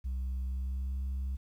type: tone with pitch glide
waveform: sine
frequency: 64.3 to 66.07 Hz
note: C2 to C2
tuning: -30 to +17 cents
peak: -29 dBFS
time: 0.04-1.37 s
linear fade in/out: 20 ms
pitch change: +47 cents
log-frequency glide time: 0.43-0.97 s
effects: tanh soft clip ceiling -31 dBFS + 11-bit